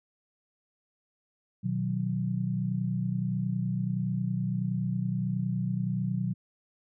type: chord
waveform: sine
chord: B major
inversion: none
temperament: equal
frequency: 123.47 / 155.56 / 185 Hz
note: B2 / D#3 / F#3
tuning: 0 / 0 / 0 cents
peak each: -31 / -34 / -30 dBFS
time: 1.63-6.34 s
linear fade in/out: 20 ms
effects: none